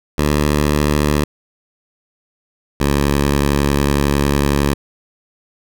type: tone pair in turn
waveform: 10% pulse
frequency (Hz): 74 / 70.97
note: D2 / C#2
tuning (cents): +14 / +41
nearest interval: minor second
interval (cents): 73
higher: first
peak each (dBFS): -5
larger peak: neither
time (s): 0.18-1.24 / 2.8-4.74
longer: second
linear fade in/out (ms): 5
effects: none